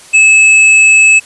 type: tone with hard clipping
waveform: sine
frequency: 2600 Hz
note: E7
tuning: 24 cents flat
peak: -4 dBFS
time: 0.13-1.2 s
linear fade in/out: 20 ms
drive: 13 dB
effects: white hiss -36 dBFS RMS until 1.25 s + resampled to 24000 Hz